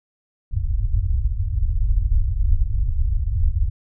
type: low-pass noise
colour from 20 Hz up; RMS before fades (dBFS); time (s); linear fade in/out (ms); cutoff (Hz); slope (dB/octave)
pink; -19; 0.51-3.7; 10; 100; 48
effects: none